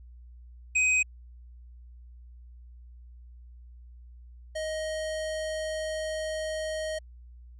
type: tone pair in turn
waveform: square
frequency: 2514 / 626.7 Hz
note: D#7 / D#5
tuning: +17 / +12 cents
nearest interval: 2 octaves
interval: 2405 cents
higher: first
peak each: -22 / -31 dBFS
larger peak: first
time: 0.75-1.03 / 4.55-6.99 s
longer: second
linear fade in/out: 10 ms
effects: added 60 Hz sine -46 dBFS peak until 7.59 s + resampled to 24000 Hz